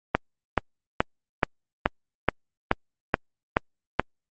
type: click train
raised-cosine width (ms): 0.5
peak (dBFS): -3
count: 10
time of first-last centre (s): 0.15-3.996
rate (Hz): 2.34
effects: Opus 32 kbps